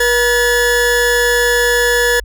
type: tone pair together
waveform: 40% pulse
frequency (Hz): 481.3 / 1715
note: B4 / A6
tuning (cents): -45 / -45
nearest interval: octave + minor seventh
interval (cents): 2200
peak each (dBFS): -13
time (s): 0-2.2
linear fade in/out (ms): 5
effects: added 50 Hz sine -28 dBFS peak until 2.24 s